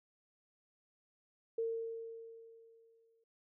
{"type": "tone with exponential decay", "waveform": "sine", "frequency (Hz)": 455.4, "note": "A#4", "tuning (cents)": -40, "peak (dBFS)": -32, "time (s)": [1.58, 3.24], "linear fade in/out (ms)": 5, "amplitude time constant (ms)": 360, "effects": []}